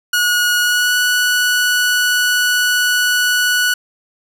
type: tone with pitch glide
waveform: sawtooth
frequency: 1452 to 1474.8 Hz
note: F#6 to F#6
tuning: -33 to -6 cents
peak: -9 dBFS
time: 0.13-3.74 s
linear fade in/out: 5 ms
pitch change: +27 cents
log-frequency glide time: 0.6-0.95 s
effects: none